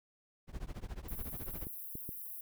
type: noise with tremolo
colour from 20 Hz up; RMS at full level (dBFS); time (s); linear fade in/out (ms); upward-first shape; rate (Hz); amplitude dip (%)
brown; -39; 0.47-1.68; 50; triangle; 14; 100
type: high-pass noise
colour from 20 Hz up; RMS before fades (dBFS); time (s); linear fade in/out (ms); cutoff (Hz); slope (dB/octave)
white; -45; 1.08-2.41; 5; 11000; 48
type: clicks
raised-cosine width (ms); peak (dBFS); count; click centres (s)
3; -31; 3; 1.669 / 1.954 / 2.091
effects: none